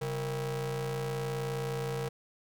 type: ring-modulated tone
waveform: 45% pulse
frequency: 164.8 Hz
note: E3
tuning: in tune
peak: -29 dBFS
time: 0.01-2.09 s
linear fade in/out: 10 ms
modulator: 300 Hz
effects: none